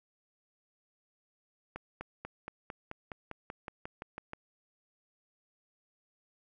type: accelerating click train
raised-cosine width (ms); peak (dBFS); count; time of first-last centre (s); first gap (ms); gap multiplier
0.5; -25; 14; 1.76-4.334; 250; 0.96
effects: none